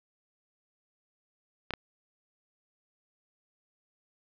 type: clicks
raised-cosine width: 0.3 ms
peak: -16 dBFS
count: 2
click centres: 1.707 / 1.737 s
effects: low-pass 5000 Hz 12 dB/octave